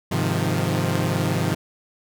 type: chord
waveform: sawtooth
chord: F minor seventh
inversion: first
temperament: equal with one note detuned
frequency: 102.4 / 130.81 / 155.56 / 174.61 Hz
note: Ab2 / C3 / Eb3 / F3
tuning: -24 / 0 / 0 / 0 cents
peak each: -22 dBFS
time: 0.11-1.55 s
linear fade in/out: 10 ms
effects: none